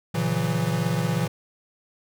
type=chord; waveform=square; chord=F# dominant seventh; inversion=first; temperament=equal with one note detuned; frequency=116.54 / 138.59 / 164.81 / 181.29 Hz; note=A#2 / C#3 / E3 / F#3; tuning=0 / 0 / 0 / -35 cents; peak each=-29 / -30 / -26 / -31 dBFS; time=0.14-1.28 s; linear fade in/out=10 ms; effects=none